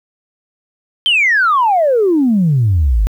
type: exponential sweep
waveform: sine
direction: down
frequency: 3198 to 46.01 Hz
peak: -8 dBFS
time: 1.06-3.07 s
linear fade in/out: 0 ms
effects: tanh soft clip ceiling -5 dBFS + 8-bit